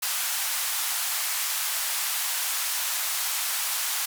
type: band-pass noise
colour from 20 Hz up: white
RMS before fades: -28 dBFS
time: 0.02-4.06 s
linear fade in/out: 10 ms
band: 770 to 16000 Hz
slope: 24 dB/octave
effects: none